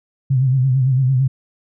sine tone with vibrato, 130.81 Hz, C3, in tune, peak -12 dBFS, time 0.3-1.28 s, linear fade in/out 10 ms, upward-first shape sine, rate 8.9 Hz, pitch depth 77 cents each way, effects none

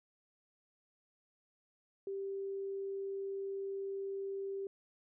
sine tone, 392 Hz, G4, in tune, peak -37 dBFS, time 2.07-4.67 s, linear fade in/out 2 ms, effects none

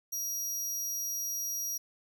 sawtooth tone, 5740 Hz, F8, 47 cents sharp, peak -30 dBFS, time 0.12-1.78 s, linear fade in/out 10 ms, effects 12-bit

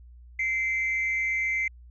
sine tone pair together, 2079 / 2307 Hz, C7 / D7, -12 / -31 cents, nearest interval major second, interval 181 cents, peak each -24 / -31 dBFS, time 0.39-1.68 s, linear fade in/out 5 ms, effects tanh soft clip ceiling -19 dBFS + added 60 Hz sine -46 dBFS peak until 1.9 s

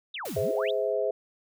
sine exponential two-way sweep, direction down then up, 3951 to 82.41 to 3946 Hz, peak -33 dBFS, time 0.14-0.71 s, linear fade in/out 5 ms, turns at 0.39 s
white noise with exponential decay, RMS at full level -38 dBFS, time 0.25-0.94 s, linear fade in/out 5 ms, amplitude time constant 150 ms
sine chord, Ab augmented, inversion none, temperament just, 415.3 / 519.1 / 648.9 Hz, Ab4 / C5 / E5, 0 / -14 / -27 cents, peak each -29 dBFS, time 0.36-1.11 s, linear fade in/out 5 ms
effects none

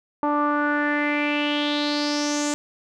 sawtooth tone with low-pass filter sweep, 293.7 Hz, D4, in tune, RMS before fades -23 dBFS, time 0.23-2.54 s, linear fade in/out 0 ms, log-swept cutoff 1000 to 7400 Hz, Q 5.2, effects none

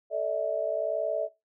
sine chord, A suspended fourth, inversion none, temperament equal with one note detuned, 440 / 587.3 / 648.3 Hz, A4 / D5 / E5, 0 / 0 / -29 cents, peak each -34 / -30 / -29 dBFS, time 0.1-1.29 s, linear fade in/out 50 ms, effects noise-tail reverb RT60 0.2 s tail -17 dB re dry

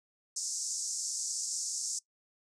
white band-pass noise, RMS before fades -36 dBFS, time 0.36-1.99 s, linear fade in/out 5 ms, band 5300 to 8200 Hz, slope 48 dB/octave, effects noise-tail reverb RT60 0.1 s tail -20 dB re dry

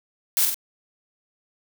blue noise with echo, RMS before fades -20 dBFS, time 0.37-0.45 s, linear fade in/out 0 ms, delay 47 ms, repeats 2, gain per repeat -4 dB, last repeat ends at 0.544 s, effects none

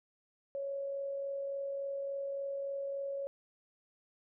sine tone with amplitude modulation, 554.4 Hz, C#5, in tune, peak -34 dBFS, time 0.55-3.27 s, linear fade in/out 0 ms, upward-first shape sine, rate 43.5 Hz, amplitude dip 25%, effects none

